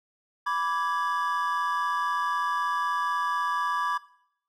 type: chord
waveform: triangle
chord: G# diminished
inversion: first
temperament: equal with one note detuned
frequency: 987.8 / 1163.9 / 1661.2 Hz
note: B5 / D6 / G#6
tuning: 0 / -16 / 0 cents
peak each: -28 / -26 / -30 dBFS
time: 0.46-3.98 s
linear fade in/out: 10 ms
effects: noise-tail reverb RT60 0.7 s tail -19 dB re dry